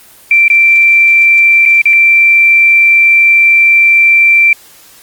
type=tone with dropouts; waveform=sine; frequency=2349 Hz; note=D7; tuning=in tune; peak=-3 dBFS; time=0.31-4.53 s; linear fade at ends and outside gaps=2 ms; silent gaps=0.481-0.5 / 1.654-1.659 / 1.816-1.855 s; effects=white hiss -39 dBFS RMS until 5.02 s + Opus 24 kbps